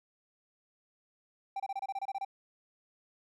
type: tone bursts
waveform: triangle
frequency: 784 Hz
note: G5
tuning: in tune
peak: -31 dBFS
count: 11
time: 1.56-2.249 s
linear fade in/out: 5 ms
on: 39 ms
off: 26 ms
effects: none